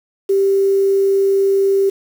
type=tone with quantisation; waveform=sine; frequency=392 Hz; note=G4; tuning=in tune; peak=-11 dBFS; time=0.29-1.9 s; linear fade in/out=10 ms; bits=6; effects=none